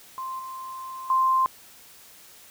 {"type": "tone with level steps", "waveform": "sine", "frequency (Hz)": 1046.5, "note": "C6", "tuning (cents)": 0, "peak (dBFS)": [-30, -34, -18], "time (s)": [0.18, 1.46], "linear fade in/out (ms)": 0, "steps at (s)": [0.39, 1.1], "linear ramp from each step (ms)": 2, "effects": ["white hiss -50 dBFS RMS until 2.5 s"]}